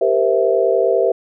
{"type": "chord", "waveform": "sine", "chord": "C dominant seventh", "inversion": "second", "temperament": "equal with one note detuned", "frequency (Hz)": [392, 466.2, 516.3, 659.3], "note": ["G4", "Bb4", "C5", "E5"], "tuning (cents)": [0, 0, -23, 0], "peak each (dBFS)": -18, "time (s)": [0.01, 1.12], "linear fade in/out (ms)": 5, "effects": []}